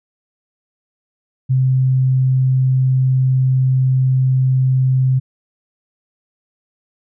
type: tone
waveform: sine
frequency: 130.3 Hz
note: C3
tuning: 7 cents flat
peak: -11 dBFS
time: 1.49-5.2 s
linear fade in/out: 20 ms
effects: none